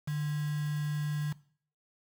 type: tone with quantisation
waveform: sine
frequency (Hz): 149.1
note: D3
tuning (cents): +27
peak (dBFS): -30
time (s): 0.07-1.33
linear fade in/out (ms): 10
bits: 7
effects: noise-tail reverb RT60 0.5 s tail -19 dB re dry